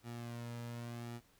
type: tone with flanger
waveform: sawtooth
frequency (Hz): 118.5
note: A#2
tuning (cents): +29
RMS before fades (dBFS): -45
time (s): 0.03-1.21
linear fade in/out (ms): 50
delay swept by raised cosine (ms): 1.9 to 2.7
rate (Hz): 0.88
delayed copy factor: -0.55
effects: pink hiss -69 dBFS RMS until 1.39 s